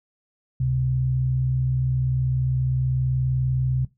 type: tone pair together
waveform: sine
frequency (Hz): 68 / 128.37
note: C#2 / C3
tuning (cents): -33 / -33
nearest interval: major seventh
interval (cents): 1100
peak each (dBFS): -30 / -20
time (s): 0.6-3.85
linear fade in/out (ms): 5
effects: noise-tail reverb RT60 0.2 s tail -18 dB re dry